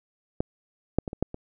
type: clicks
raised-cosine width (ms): 2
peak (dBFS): -11 / -7 / -18 / -21 / -10 / -22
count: 6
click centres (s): 0.405 / 0.986 / 1.078 / 1.131 / 1.226 / 1.344
effects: none